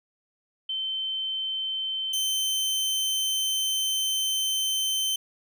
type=tone pair in turn; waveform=sine / sawtooth; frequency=3090 / 3090 Hz; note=G7 / G7; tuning=-26 / -26 cents; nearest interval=unison; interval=0 cents; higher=neither; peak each=-27 / -21 dBFS; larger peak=second; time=0.69-2.13 / 2.13-5.16 s; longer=second; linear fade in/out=5 ms; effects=none